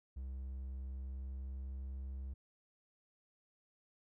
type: tone with pitch glide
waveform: triangle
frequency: 65.6 to 66.4 Hz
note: C2 to C2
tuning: +5 to +26 cents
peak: -39 dBFS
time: 0.16-2.34 s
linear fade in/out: 10 ms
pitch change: +21 cents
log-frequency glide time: 0.78-2 s
effects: none